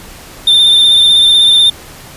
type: tone with vibrato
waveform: triangle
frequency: 3589 Hz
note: A7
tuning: 34 cents sharp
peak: -3 dBFS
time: 0.47-1.7 s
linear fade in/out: 5 ms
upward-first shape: triangle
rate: 16 Hz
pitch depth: 35 cents each way
effects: pink hiss -33 dBFS RMS until 2.16 s + resampled to 32000 Hz